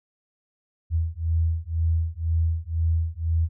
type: beating tone pair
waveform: sine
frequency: 81.1 / 83.1 Hz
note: E2 / E2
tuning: -28 / +15 cents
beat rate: 2 Hz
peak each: -24 dBFS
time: 0.9-3.49 s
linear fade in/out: 50 ms
effects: none